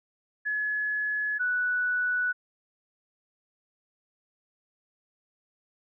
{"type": "tone pair in turn", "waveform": "sine", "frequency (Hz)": [1700, 1479.8], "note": ["G#6", "F#6"], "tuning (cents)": [40, 0], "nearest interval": "major second", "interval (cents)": 240, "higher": "first", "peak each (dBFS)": [-26, -24], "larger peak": "second", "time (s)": [[0.45, 1.39], [1.39, 2.33]], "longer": "neither", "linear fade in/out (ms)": 20, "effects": []}